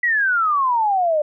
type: exponential sweep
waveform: sine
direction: down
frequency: 1975.5 to 587.3 Hz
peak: -15 dBFS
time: 0.03-1.22 s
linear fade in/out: 5 ms
effects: none